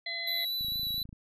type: harmonic tone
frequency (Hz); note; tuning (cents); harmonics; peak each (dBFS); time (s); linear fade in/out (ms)
678; E5; +49; 1 / 3 / 5 / 6; -46 / -36 / -45 / -36; 0.06-0.45; 5
type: tone with vibrato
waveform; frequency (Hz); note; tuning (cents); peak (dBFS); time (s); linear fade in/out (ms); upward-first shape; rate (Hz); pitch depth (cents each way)
square; 3951; B7; 0; -31; 0.27-1.03; 2; triangle; 4.3; 19
type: click train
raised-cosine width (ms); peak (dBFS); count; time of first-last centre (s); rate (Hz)
5; -34; 15; 0.61-1.129; 27
effects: none